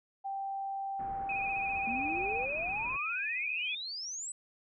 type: tone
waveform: sine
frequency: 784 Hz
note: G5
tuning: in tune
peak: -34 dBFS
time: 0.24-2.46 s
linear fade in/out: 20 ms
type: low-pass noise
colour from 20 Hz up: pink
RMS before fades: -49 dBFS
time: 0.99-2.97 s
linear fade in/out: 5 ms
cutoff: 1600 Hz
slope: 24 dB/octave
type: tone with vibrato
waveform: sine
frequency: 2489 Hz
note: D#7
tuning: in tune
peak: -33 dBFS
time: 1.29-3.75 s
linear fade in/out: 5 ms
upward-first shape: sine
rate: 15 Hz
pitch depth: 50 cents each way
type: exponential sweep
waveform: sine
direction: up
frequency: 223 to 8180 Hz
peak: -37 dBFS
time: 1.87-4.32 s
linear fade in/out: 5 ms
effects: none